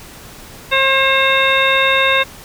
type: harmonic tone with a mistuned harmonic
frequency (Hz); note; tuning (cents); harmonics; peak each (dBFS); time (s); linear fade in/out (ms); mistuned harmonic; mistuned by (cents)
536; C5; +42; 1 / 2 / 3 / 4 / 5 / 7; -18 / -18 / -18 / -18 / -18 / -18; 0.71-2.24; 20; 7; -33
effects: pink hiss -37 dBFS RMS until 2.44 s